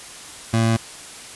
25% pulse tone, 113.6 Hz, A#2, 44 cents flat, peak -12 dBFS, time 0.53-0.77 s, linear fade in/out 10 ms, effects white hiss -38 dBFS RMS until 1.35 s + resampled to 24000 Hz

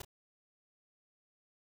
pink noise with echo, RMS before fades -43 dBFS, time 0-0.02 s, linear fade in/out 5 ms, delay 29 ms, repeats 1, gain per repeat -10 dB, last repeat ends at 0.049 s, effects none

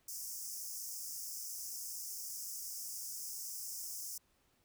pink high-pass noise, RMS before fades -44 dBFS, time 0.08-4.18 s, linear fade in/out 5 ms, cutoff 5100 Hz, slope 96 dB/octave, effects pink hiss -74 dBFS RMS until 4.64 s

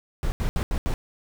brown noise bursts at uneven times, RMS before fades -24 dBFS, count 5, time 0.23-0.32 / 0.4-0.49 / 0.56-0.63 / 0.71-0.78 / 0.86-0.94 s, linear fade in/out 0 ms, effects none

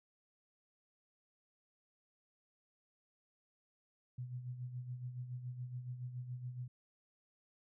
sine tone with tremolo, 124.6 Hz, B2, 16 cents sharp, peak -39 dBFS, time 4.18-6.68 s, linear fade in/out 5 ms, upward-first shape sine, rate 7.1 Hz, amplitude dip 60%, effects none

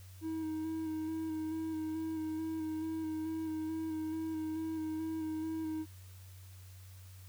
triangle tone with vibrato, 317.3 Hz, D#4, 34 cents sharp, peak -33 dBFS, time 0.21-5.86 s, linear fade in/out 50 ms, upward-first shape square, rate 2.3 Hz, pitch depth 17 cents each way, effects added 93 Hz sine -50 dBFS peak until 7.28 s + white hiss -61 dBFS RMS until 7.28 s

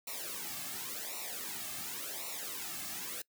white noise with flanger, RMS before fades -41 dBFS, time 0.07-3.22 s, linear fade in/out 5 ms, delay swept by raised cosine 0.61 to 2.11 ms, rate 0.91 Hz, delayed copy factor -0.85, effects noise-tail reverb RT60 0.1 s tail -23 dB re dry

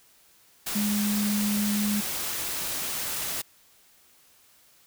sine tone in noise, 207.3 Hz, G#3, 3 cents flat, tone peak -24 dBFS, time 0.75-2.01 s, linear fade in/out 10 ms, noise white, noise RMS -31 dBFS, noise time 0.66-3.42 s, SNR +4 dB, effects white hiss -59 dBFS RMS until 4.86 s

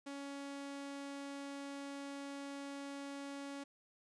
sawtooth tone, 279.8 Hz, C#4, 16 cents sharp, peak -40 dBFS, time 0.06-3.64 s, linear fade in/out 10 ms, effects resampled to 22050 Hz + 13-bit

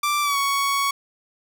sawtooth tone with pitch glide, 1174.7 to 1115.2 Hz, D6 to C#6, 0 to +10 cents, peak -16 dBFS, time 0.03-0.91 s, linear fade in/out 5 ms, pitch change -90 cents, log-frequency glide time 0.22-0.37 s, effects none

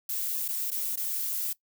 violet noise with dropouts, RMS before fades -31 dBFS, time 0.09-1.53 s, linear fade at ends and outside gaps 5 ms, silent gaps 0.481-0.486 / 0.705-0.715 / 0.958-0.972 s, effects noise-tail reverb RT60 0.1 s tail -19 dB re dry

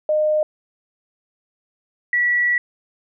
sine tone pair in turn, 612 / 1943 Hz, D#5 / B6, -29 / -29 cents, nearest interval octave + minor sixth, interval 2000 cents, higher second, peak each -15 dBFS, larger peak neither, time 0.09-0.43 / 2.13-2.58 s, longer second, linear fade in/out 2 ms, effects none

